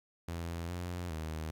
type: tone with pitch steps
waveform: sawtooth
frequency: 84.5 / 88.3 / 79 Hz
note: E2 / F2 / D#2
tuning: +43 / +20 / +27 cents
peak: -33 dBFS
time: 0.28-1.51 s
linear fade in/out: 5 ms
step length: 410 ms
effects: 12-bit